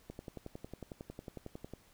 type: click train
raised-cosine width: 2 ms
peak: -30 dBFS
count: 19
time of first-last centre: 0.1-1.736 s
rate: 11 Hz
effects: pink hiss -65 dBFS RMS until 1.93 s